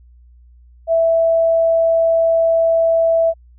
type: tone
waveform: sine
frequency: 659.3 Hz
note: E5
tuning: in tune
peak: -11 dBFS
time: 0.87-3.34 s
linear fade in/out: 50 ms
effects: added 60 Hz sine -43 dBFS peak until 3.58 s